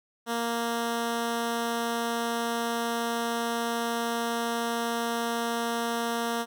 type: tone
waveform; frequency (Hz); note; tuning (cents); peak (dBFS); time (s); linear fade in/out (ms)
10% pulse; 233.1; A#3; 0; -19; 0.26-6.46; 50
effects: none